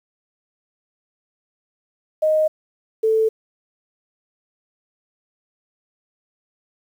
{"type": "tone pair in turn", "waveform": "sine", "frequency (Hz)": [622, 441.6], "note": ["D#5", "A4"], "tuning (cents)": [-1, 6], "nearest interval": "tritone", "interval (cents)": 593, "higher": "first", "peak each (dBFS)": -14, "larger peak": "neither", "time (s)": [[2.22, 2.48], [3.03, 3.29]], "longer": "neither", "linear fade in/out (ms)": 10, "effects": ["8-bit"]}